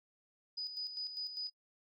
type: tone with tremolo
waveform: sine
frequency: 4969 Hz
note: D#8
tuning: 3 cents flat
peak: -37 dBFS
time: 0.57-1.5 s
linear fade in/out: 10 ms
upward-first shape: square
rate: 5 Hz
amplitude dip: 55%
effects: noise-tail reverb RT60 0.1 s tail -25 dB re dry